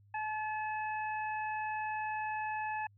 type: harmonic tone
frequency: 860 Hz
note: A5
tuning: 40 cents flat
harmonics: 1 / 2 / 3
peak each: -35 / -41 / -45 dBFS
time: 0.14-2.87 s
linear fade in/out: 5 ms
effects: added 101 Hz sine -60 dBFS peak until 2.97 s